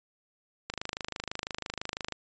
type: click train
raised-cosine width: 0.2 ms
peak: -16 dBFS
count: 38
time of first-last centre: 0.7-2.123 s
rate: 26 Hz
effects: resampled to 16000 Hz